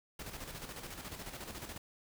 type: noise with tremolo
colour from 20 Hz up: pink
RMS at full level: -44 dBFS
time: 0.19-1.78 s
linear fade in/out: 5 ms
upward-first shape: square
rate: 14 Hz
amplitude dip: 50%
effects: none